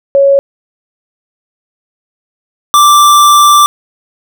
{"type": "tone pair in turn", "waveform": ["sine", "square"], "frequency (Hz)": [554.4, 1174.7], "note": ["C#5", "D6"], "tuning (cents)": [0, 0], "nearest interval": "octave + minor second", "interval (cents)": 1300, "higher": "second", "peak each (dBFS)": -3, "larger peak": "neither", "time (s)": [[0.15, 0.39], [2.74, 3.66]], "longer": "second", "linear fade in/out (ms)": 0, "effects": []}